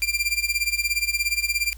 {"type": "tone with tremolo", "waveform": "sawtooth", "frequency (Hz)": 2377, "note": "D7", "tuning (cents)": 20, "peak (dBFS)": -15, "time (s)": [0.02, 1.73], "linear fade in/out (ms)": 0, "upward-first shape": "sine", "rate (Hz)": 17, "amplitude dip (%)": 85, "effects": ["added 56 Hz sine -38 dBFS peak until 1.77 s", "white hiss -52 dBFS RMS until 1.77 s"]}